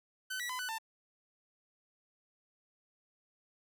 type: tone with pitch steps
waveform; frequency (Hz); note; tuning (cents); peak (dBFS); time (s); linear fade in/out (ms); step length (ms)
sawtooth; 1518 / 1943 / 1010 / 1494 / 893; F#6 / B6 / B5 / F#6 / A5; +44 / -29 / +39 / +16 / +25; -33; 0.3-0.785; 10; 97
effects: none